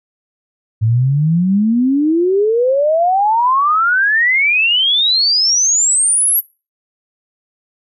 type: exponential sweep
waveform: sine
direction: up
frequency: 106.9 to 11840 Hz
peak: -10 dBFS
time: 0.81-6.41 s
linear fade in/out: 20 ms
effects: noise-tail reverb RT60 0.3 s tail -22 dB re dry